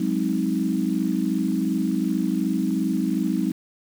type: chord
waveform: sine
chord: Ab dominant seventh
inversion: third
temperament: equal with one note detuned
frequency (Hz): 185 / 207.7 / 261.6 / 314.6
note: Gb3 / Ab3 / C4 / Eb4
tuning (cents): 0 / 0 / 0 / +19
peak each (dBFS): -26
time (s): 0-3.52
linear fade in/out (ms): 5
effects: 7-bit